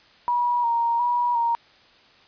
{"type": "tone with vibrato", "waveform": "sine", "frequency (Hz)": 950, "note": "A#5", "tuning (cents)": 33, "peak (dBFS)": -19, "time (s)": [0.28, 1.55], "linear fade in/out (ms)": 0, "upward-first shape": "square", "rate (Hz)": 1.4, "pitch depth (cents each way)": 30, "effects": ["white hiss -54 dBFS RMS until 2.27 s", "resampled to 11025 Hz"]}